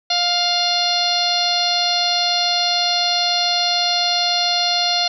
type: harmonic tone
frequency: 703 Hz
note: F5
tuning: 11 cents sharp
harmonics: 1 / 2 / 3 / 4 / 5 / 6 / 7 / 8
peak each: -22 / -30 / -30 / -27 / -23 / -19 / -28 / -30 dBFS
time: 0.1-5.08 s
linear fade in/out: 5 ms
effects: none